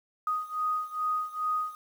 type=beating tone pair; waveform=sine; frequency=1244.5 / 1246.9 Hz; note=D#6 / D#6; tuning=0 / +3 cents; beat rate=2.4 Hz; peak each=-30 / -32 dBFS; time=0.27-1.75 s; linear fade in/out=2 ms; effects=9-bit